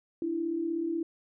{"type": "tone pair together", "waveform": "sine", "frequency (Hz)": [297.3, 333.7], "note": ["D4", "E4"], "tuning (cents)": [21, 21], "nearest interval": "major second", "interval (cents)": 200, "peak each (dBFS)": [-36, -29], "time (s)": [0.22, 1.03], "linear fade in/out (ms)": 2, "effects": []}